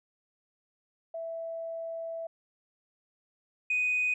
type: tone pair in turn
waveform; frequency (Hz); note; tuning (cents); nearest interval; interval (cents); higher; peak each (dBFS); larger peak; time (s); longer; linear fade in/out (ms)
sine; 660 / 2492; E5 / D#7; +2 / +2; octave + major seventh; 2300; second; -34 / -24; second; 1.14-2.27 / 3.7-4.14; first; 5
effects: tanh soft clip ceiling -21 dBFS